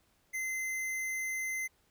square tone, 2065 Hz, C7, 23 cents flat, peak -34 dBFS, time 0.33-1.68 s, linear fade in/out 20 ms, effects pink hiss -71 dBFS RMS until 1.9 s

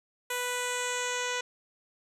10% pulse tone with low-pass filter sweep, 493.9 Hz, B4, in tune, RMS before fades -32 dBFS, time 0.3-1.41 s, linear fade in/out 5 ms, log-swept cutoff 11000 to 5700 Hz, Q 2.4, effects none

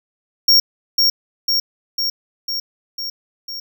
square tone with echo, 5540 Hz, F8, 15 cents flat, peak -9 dBFS, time 0.48-0.6 s, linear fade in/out 5 ms, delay 500 ms, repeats 6, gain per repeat -3 dB, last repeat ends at 3.6 s, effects none

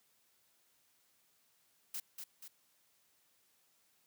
blue noise with echo, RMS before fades -41 dBFS, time 1.94-2 s, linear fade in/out 5 ms, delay 240 ms, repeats 2, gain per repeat -5 dB, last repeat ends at 2.48 s, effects white hiss -73 dBFS RMS until 4.06 s + high-pass 80 Hz 12 dB/octave

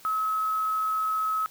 sine tone with quantisation, 1285 Hz, E6, 45 cents flat, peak -24 dBFS, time 0.05-1.46 s, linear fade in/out 0 ms, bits 7, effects white hiss -52 dBFS RMS until 1.5 s

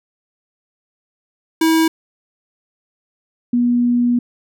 square / sine tone pair in turn, 323 / 242 Hz, E4 / B3, -35 / -35 cents, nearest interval perfect fourth, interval 500 cents, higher first, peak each -12 dBFS, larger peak neither, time 1.61-1.88 / 3.53-4.19 s, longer second, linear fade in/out 5 ms, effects none

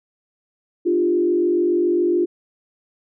sine tone with frequency modulation, 349.2 Hz, F4, in tune, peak -15 dBFS, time 0.85-2.26 s, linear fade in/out 20 ms, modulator 47.1 Hz, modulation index 0.8, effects none

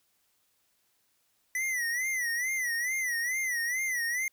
square tone with vibrato, 1975.5 Hz, B6, in tune, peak -29 dBFS, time 1.55-4.28 s, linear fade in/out 2 ms, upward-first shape sine, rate 2.3 Hz, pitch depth 120 cents each way, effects white hiss -72 dBFS RMS until 4.32 s

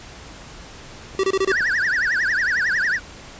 clicks, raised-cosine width 2 ms, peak -25 dBFS, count 2, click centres 1.15 / 1.607 s
square tone bursts, 385.5 Hz, G4, 29 cents flat, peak -17 dBFS, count 5, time 1.19-1.519 s, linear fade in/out 2 ms, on 45 ms, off 26 ms
triangle tone with vibrato, 1685 Hz, G#6, 25 cents sharp, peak -16 dBFS, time 1.47-3 s, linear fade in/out 50 ms, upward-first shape triangle, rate 11 Hz, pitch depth 280 cents each way
effects pink hiss -40 dBFS RMS until 3.39 s + resampled to 16000 Hz

